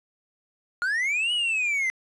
triangle linear two-way sweep, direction up then down, 1396.9 to 2960 to 2024 Hz, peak -21 dBFS, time 0.82-1.9 s, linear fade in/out 0 ms, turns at 1.33 s, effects resampled to 24000 Hz + 9-bit

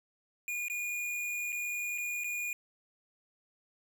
square tone with dropouts, 2437 Hz, D#7, 37 cents flat, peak -34 dBFS, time 0.48-2.53 s, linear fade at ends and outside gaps 1 ms, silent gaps 0.683-0.699 / 1.522-1.527 / 1.978-1.982 / 2.237-2.243 s, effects none

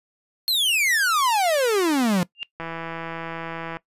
45% pulse exponential sweep, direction down, 4328 to 170.8 Hz, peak -18 dBFS, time 0.48-2.23 s, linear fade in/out 0 ms
sine tone with exponential growth, 2794 Hz, F7, in tune, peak -22 dBFS, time 2.35-2.43 s, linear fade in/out 0 ms, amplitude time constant 16 ms
click train, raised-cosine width 0.5 ms, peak -17 dBFS, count 194, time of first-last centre 2.6-3.77 s, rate 165 Hz
effects noise-tail reverb RT60 0.1 s tail -20 dB re dry + resampled to 32000 Hz

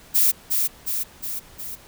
violet noise with echo, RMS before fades -17 dBFS, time 0.14-0.32 s, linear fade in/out 20 ms, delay 360 ms, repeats 4, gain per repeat -4 dB, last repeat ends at 1.76 s, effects pink hiss -48 dBFS RMS until 1.87 s

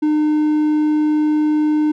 triangle tone, 303.7 Hz, D#4, 42 cents flat, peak -11 dBFS, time 0.02-1.92 s, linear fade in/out 10 ms, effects none

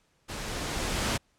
pink noise with level ramp, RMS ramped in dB -37 to -27 dBFS, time 0.28-1.18 s, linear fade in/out 20 ms, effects pink hiss -69 dBFS RMS until 1.38 s + low-pass 9000 Hz 12 dB/octave

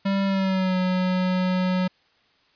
square tone with pitch glide, 196 to 183.93 Hz, G3 to F#3, 0 to -10 cents, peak -21 dBFS, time 0.05-1.88 s, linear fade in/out 10 ms, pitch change -110 cents, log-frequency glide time 0.25-0.77 s, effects white hiss -62 dBFS RMS until 2.55 s + resampled to 11025 Hz

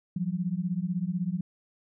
sine beating tone pair, 170.9 / 186.9 Hz, F3 / F#3, -37 / +18 cents, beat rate 16 Hz, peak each -30 dBFS, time 0.16-1.41 s, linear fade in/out 5 ms, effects none

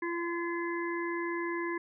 harmonic tone, 341.8 Hz, F4, 37 cents flat, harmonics 1 / 3 / 5 / 6, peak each -33 / -38 / -40 / -41 dBFS, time 0.02-1.78 s, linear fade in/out 5 ms, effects none

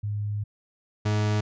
sine / 40% pulse tone pair in turn, 103.83 / 105.64 Hz, G#2 / G#2, 0 / +30 cents, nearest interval unison, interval 30 cents, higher second, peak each -26 / -21 dBFS, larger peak second, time 0.03-0.44 / 1.05-1.41 s, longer first, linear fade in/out 10 ms, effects resampled to 16000 Hz

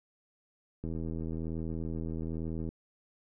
click train, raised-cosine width 3 ms, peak -25 dBFS, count 151, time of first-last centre 0.84-2.69 s, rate 81.1 Hz, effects none

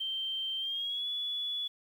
sine tone with pitch glide, 3136 to 3420 Hz, G7 to A7, 0 to -50 cents, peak -32 dBFS, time 0-1.68 s, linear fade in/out 10 ms, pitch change +150 cents, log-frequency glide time 0.58-1.08 s, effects 10-bit

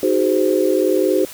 sine chord, Ab dominant seventh, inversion second, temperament just, 311.5 / 373.8 / 415.3 / 519.1 Hz, Eb4 / Gb4 / Ab4 / C5, +2 / +18 / 0 / -14 cents, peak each -20 / -17 / -21 / -19 dBFS, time 0.03-1.25 s, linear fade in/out 2 ms, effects white hiss -36 dBFS RMS until 1.33 s

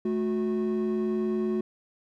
triangle tone pair together, 217.1 / 365.1 Hz, A3 / F#4, -23 / -23 cents, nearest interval major sixth, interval 900 cents, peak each -25 dBFS, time 0.05-1.61 s, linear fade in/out 5 ms, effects tanh soft clip ceiling -17 dBFS

